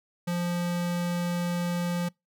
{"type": "tone", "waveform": "square", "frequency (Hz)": 174.61, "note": "F3", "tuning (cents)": 0, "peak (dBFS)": -27, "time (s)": [0.27, 2.09], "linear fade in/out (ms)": 10, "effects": ["noise-tail reverb RT60 0.2 s tail -26 dB re dry"]}